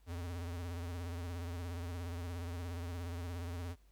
square tone with vibrato, 86.5 Hz, F2, 16 cents flat, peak -40 dBFS, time 0.06-3.76 s, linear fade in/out 50 ms, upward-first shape triangle, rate 17 Hz, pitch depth 89 cents each way, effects added 50 Hz sine -62 dBFS peak until 3.91 s + pink hiss -74 dBFS RMS until 3.91 s

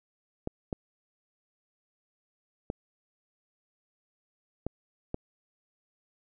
clicks, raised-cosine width 2 ms, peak -18 dBFS, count 5, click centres 0.474 / 0.728 / 2.701 / 4.666 / 5.144 s, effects none

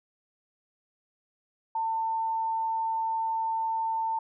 sine tone, 897 Hz, A5, 33 cents sharp, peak -26 dBFS, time 1.75-4.19 s, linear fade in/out 5 ms, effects none

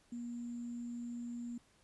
sine tone with sample-and-hold, 238.5 Hz, A#3, 40 cents sharp, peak -40 dBFS, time 0.12-1.58 s, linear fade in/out 5 ms, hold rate 7350 Hz, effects pink hiss -69 dBFS RMS until 1.83 s + resampled to 24000 Hz

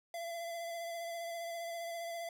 square tone with vibrato, 677 Hz, E5, 46 cents sharp, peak -40 dBFS, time 0.14-2.29 s, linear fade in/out 2 ms, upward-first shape sine, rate 15 Hz, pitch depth 23 cents each way, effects 11-bit

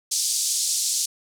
white band-pass noise, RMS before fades -24 dBFS, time 0.11-1.06 s, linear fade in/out 10 ms, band 4500 to 8800 Hz, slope 24 dB/octave, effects none

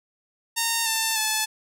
5% pulse tone with pitch steps, 919 / 893.4 / 868.4 Hz, A#5 / A5 / A5, -25 / +26 / -23 cents, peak -10 dBFS, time 0.56-1.46 s, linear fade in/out 20 ms, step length 300 ms, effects none

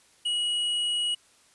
sine tone with hard clipping, 2910 Hz, F#7, 29 cents flat, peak -26 dBFS, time 0.25-1.15 s, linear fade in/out 10 ms, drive 6 dB, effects white hiss -60 dBFS RMS until 1.54 s + resampled to 24000 Hz

